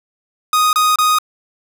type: tone bursts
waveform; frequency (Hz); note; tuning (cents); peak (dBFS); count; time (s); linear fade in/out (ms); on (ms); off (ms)
45% pulse; 1244.5; D#6; 0; -11; 3; 0.53-1.186; 2; 200; 28
effects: none